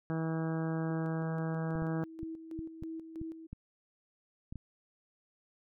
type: harmonic tone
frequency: 161.7 Hz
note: E3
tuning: 33 cents flat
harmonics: 1 / 2 / 3 / 4 / 5 / 6 / 7 / 8 / 9 / 10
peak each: -33 / -37 / -42 / -45 / -47 / -52 / -51 / -51 / -53 / -50 dBFS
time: 0.1-2.04 s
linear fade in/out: 0 ms
type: tone with tremolo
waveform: sine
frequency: 323.8 Hz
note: E4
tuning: 31 cents flat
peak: -38 dBFS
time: 0.9-3.47 s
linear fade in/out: 10 ms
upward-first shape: square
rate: 3.1 Hz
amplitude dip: 60%
type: clicks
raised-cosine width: 5 ms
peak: -30 dBFS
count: 9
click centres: 1.755 / 1.822 / 2.231 / 2.591 / 2.825 / 3.215 / 3.53 / 4.525 / 4.557 s
effects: none